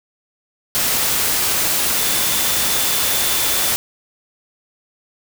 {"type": "tone in noise", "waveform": "sine", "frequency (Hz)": 3520, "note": "A7", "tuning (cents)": 0, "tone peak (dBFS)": -28, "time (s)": [1.99, 3.71], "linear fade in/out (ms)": 0, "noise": "white", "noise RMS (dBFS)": -18, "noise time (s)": [0.75, 3.76], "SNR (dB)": -13, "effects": []}